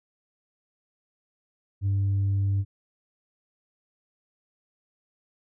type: tone with tanh clipping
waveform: sine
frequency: 98.7 Hz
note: G2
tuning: 12 cents sharp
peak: -22 dBFS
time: 1.81-2.65 s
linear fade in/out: 50 ms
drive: 1 dB
effects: none